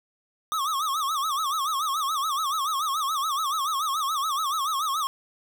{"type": "tone with vibrato", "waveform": "square", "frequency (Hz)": 1184, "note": "D6", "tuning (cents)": 14, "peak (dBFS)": -25, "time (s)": [0.52, 5.07], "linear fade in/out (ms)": 0, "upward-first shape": "sine", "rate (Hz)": 7, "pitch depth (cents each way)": 170, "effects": ["9-bit"]}